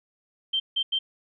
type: tone bursts at uneven times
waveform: sine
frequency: 3136 Hz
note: G7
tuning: in tune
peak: -22 dBFS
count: 3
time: 0.53-0.6 / 0.76-0.83 / 0.92-0.99 s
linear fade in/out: 10 ms
effects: none